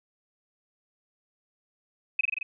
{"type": "tone with echo", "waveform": "sine", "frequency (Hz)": 2538, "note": "D#7", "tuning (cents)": 34, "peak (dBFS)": -19, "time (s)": [2.19, 2.21], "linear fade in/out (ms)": 5, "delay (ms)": 44, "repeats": 5, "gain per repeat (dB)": -2, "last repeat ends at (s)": 2.43, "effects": []}